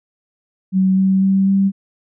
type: tone with pitch steps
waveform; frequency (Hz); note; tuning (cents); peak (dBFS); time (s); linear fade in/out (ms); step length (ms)
sine; 189 / 191.09 / 193.19 / 195.33; F#3 / G3 / G3 / G3; +37 / -44 / -25 / -6; -11; 0.72-1.72; 50; 250
effects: none